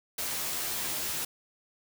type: noise with comb filter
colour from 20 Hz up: white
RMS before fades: -33 dBFS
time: 0.18-1.25 s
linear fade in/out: 5 ms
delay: 13 ms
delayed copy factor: +0.7
effects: none